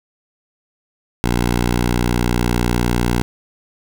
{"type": "tone", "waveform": "10% pulse", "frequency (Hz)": 59.8, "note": "A#1", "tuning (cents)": 45, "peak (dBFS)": -7, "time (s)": [1.24, 3.22], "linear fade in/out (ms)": 0, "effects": []}